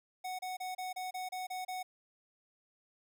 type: tone bursts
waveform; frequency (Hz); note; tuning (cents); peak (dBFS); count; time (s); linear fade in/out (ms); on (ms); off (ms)
square; 740; F#5; 0; -38; 9; 0.24-1.83; 10; 150; 30
effects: none